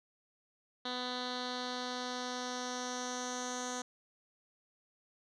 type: tone with low-pass filter sweep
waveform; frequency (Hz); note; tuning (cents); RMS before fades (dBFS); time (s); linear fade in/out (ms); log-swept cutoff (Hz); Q
10% pulse; 249.4; B3; +17; -39; 0.85-3.82; 5; 4000 to 6700; 4.2
effects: none